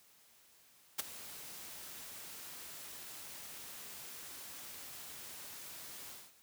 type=noise with ADSR envelope; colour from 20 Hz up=white; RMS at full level=-33 dBFS; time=0.98-6.34 s; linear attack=16 ms; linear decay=14 ms; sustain=-16 dB; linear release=240 ms; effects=white hiss -65 dBFS RMS until 6.42 s + high-pass 60 Hz 12 dB/octave